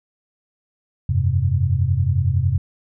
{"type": "chord", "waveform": "sine", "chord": "F suspended second", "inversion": "none", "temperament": "just", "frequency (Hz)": [87.31, 98.22, 130.96], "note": ["F2", "G2", "C3"], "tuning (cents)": [0, 4, 2], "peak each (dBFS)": -20, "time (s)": [1.09, 2.58], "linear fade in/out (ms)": 5, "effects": []}